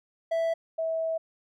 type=tone pair in turn; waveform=triangle / sine; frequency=659.3 / 649.5 Hz; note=E5 / E5; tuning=0 / -26 cents; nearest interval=unison; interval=26 cents; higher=first; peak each=-22 / -26 dBFS; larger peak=first; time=0.31-0.54 / 0.78-1.18 s; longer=second; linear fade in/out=10 ms; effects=none